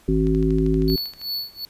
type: harmonic tone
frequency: 53.6 Hz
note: A1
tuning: 45 cents flat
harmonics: 1 / 3 / 5 / 7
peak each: -22 / -22 / -22 / -22 dBFS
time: 0.08-0.96 s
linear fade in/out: 5 ms
type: click train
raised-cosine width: 0.2 ms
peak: -25 dBFS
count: 13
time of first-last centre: 0.27-1.215 s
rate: 12.7 Hz
type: tone with tremolo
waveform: square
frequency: 4435 Hz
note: C#8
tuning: in tune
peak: -24 dBFS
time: 0.88-1.65 s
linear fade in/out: 0 ms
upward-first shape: sine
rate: 2.7 Hz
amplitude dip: 95%
effects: pink hiss -54 dBFS RMS until 1.69 s + resampled to 32000 Hz